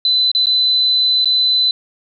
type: tone with dropouts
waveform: sine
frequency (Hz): 4017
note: B7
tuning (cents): +29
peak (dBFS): -11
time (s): 0.05-1.71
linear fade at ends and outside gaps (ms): 2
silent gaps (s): 0.316-0.349 / 0.458-0.468 / 1.246-1.256
effects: none